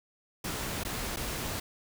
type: noise with dropouts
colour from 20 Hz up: pink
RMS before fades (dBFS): -35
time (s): 0.44-1.6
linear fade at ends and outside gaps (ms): 5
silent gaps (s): 0.836-0.849 / 1.162-1.169
effects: none